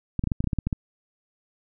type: clicks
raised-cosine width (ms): 5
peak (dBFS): -12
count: 11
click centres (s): 0.193 / 0.239 / 0.273 / 0.318 / 0.405 / 0.442 / 0.473 / 0.532 / 0.587 / 0.67 / 0.728
effects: none